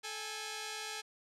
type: tone pair together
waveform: 5% pulse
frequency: 434.4 / 820 Hz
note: A4 / G#5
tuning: -22 / -22 cents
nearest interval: major seventh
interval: 1100 cents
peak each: -31 / -30 dBFS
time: 0.03-1.02 s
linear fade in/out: 20 ms
effects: low-pass 9000 Hz 12 dB/octave